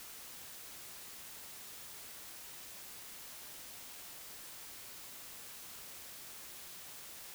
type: silence
effects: white hiss -50 dBFS RMS until 7.34 s